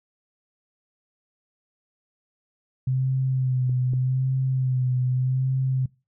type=tone with vibrato; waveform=sine; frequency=129.1 Hz; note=C3; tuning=23 cents flat; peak=-20 dBFS; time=2.87-5.86 s; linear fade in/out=5 ms; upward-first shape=sine; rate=0.83 Hz; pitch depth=36 cents each way
type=clicks; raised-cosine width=3 ms; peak=-27 / -23 dBFS; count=2; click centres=3.695 / 3.935 s
effects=noise-tail reverb RT60 0.3 s tail -24 dB re dry